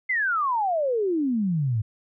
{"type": "exponential sweep", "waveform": "sine", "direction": "down", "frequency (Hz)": [2110, 102.9], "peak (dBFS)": -21, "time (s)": [0.09, 1.82], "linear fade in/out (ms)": 10, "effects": []}